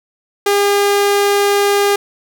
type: tone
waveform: sawtooth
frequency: 404.4 Hz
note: G#4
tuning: 46 cents flat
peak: -7 dBFS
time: 0.46-1.96 s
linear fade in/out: 5 ms
effects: none